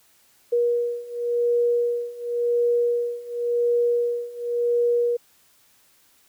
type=beating tone pair; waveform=sine; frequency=477.2 / 478.12 Hz; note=A#4 / A#4; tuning=+41 / +44 cents; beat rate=0.92 Hz; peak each=-24 / -22 dBFS; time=0.52-5.17 s; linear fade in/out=10 ms; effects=white hiss -59 dBFS RMS until 6.28 s